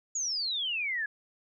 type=exponential sweep; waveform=sine; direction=down; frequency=6900 to 1661.2 Hz; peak=-29 dBFS; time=0.15-1.06 s; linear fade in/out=5 ms; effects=none